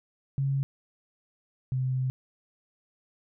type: tone pair in turn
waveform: sine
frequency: 137.2 / 129.5 Hz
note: C#3 / C3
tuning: -17 / -17 cents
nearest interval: minor second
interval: 100 cents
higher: first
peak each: -24 / -25 dBFS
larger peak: first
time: 0.38-0.63 / 1.72-2.1 s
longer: second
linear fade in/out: 0 ms
effects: none